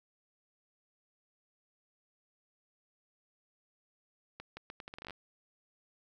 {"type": "accelerating click train", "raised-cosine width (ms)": 0.3, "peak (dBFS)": -28, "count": 13, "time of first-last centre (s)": [4.4, 5.107], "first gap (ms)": 170, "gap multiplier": 0.77, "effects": ["11-bit"]}